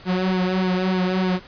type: tone with flanger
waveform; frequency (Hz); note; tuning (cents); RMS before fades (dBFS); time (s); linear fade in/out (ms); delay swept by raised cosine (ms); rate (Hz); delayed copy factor
sawtooth; 185; F#3; 0; -21; 0.05-1.4; 50; 1.5 to 4.5; 3.3; -0.75
effects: pink hiss -44 dBFS RMS until 1.47 s + resampled to 11025 Hz